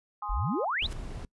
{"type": "chord", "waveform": "sine", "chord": "Ab major", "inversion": "none", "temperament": "equal", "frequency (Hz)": [830.6, 1046.5, 1244.5], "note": ["Ab5", "C6", "Eb6"], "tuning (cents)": [0, 0, 0], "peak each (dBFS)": -37, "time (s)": [0.22, 0.65], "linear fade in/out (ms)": 5}
{"type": "exponential sweep", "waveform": "sine", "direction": "up", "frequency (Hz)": [33.75, 4240], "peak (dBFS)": -27, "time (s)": [0.29, 0.87], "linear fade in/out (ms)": 10}
{"type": "noise", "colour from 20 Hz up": "brown", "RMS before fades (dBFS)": -37, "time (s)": [0.82, 1.25], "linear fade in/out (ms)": 2}
{"type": "noise with exponential growth", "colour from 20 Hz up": "pink", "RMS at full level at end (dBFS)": -39, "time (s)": [0.83, 0.93], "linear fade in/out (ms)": 1, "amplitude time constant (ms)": 20}
{"effects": ["noise-tail reverb RT60 0.1 s tail -25 dB re dry", "resampled to 24000 Hz"]}